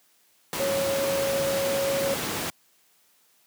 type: tone in noise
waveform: sine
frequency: 550 Hz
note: C#5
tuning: 14 cents flat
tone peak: -24 dBFS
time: 0.6-2.14 s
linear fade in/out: 0 ms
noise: pink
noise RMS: -29 dBFS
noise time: 0.53-2.5 s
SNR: +2 dB
effects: white hiss -63 dBFS RMS until 3.46 s + high-pass 150 Hz 12 dB/octave